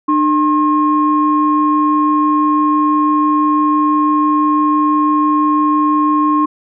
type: tone pair together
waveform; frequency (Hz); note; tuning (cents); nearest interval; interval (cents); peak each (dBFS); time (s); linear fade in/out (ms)
sine; 301 / 1071; D4 / C6; +43 / +40; octave + minor seventh; 2197; -12; 0.08-6.46; 10
effects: tanh soft clip ceiling -2 dBFS